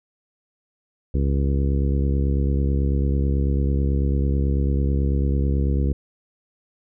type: harmonic tone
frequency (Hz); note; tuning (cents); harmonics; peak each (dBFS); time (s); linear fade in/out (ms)
69.1; C#2; -5; 1 / 2 / 3 / 4 / 5 / 6 / 7; -19 / -25 / -29 / -31 / -33 / -35 / -36; 1.14-5.93; 5
effects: none